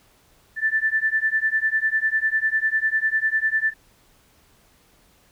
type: beating tone pair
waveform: sine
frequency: 1760 / 1770 Hz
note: A6 / A6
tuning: 0 / +10 cents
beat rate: 10 Hz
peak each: -22 dBFS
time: 0.56-3.74 s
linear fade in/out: 50 ms
effects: pink hiss -58 dBFS RMS until 5.31 s